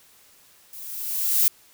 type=noise with level ramp; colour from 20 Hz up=violet; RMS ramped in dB=-40 to -17 dBFS; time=0.73-1.48 s; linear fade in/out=0 ms; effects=white hiss -55 dBFS RMS until 1.73 s